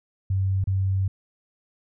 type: tone with dropouts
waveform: sine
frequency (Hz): 95.9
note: G2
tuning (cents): -37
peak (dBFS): -20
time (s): 0.3-1.08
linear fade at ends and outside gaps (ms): 5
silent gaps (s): 0.641-0.672
effects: none